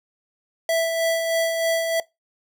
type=tone with tremolo; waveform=square; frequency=659.3 Hz; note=E5; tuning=in tune; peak=-18 dBFS; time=0.69-2 s; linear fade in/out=2 ms; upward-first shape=sine; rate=3.2 Hz; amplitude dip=40%; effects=noise-tail reverb RT60 0.2 s tail -21 dB re dry

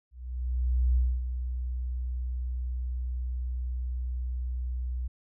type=tone with ADSR envelope; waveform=sine; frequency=62 Hz; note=B1; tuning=7 cents sharp; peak=-20 dBFS; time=0.11-5.08 s; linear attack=850 ms; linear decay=250 ms; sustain=-9 dB; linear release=10 ms; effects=none

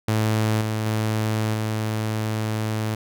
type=tone with level steps; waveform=sawtooth; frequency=109 Hz; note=A2; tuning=16 cents flat; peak=-15 / -19 / -17 / -19 dBFS; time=0.08-2.95 s; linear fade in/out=5 ms; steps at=0.61 / 0.86 / 1.54 s; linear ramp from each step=2 ms; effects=none

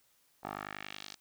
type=tone with band-pass filter sweep; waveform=10% pulse; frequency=50.6 Hz; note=G#1; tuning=44 cents flat; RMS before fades=-44 dBFS; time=0.43-1.15 s; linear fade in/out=10 ms; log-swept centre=850 to 5100 Hz; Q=1.7; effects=white hiss -70 dBFS RMS until 1.2 s

